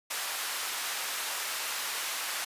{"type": "high-pass noise", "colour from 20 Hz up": "pink", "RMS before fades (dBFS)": -34, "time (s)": [0.1, 2.45], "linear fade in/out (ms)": 10, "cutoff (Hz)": 1100, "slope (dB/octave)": 12, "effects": ["resampled to 32000 Hz"]}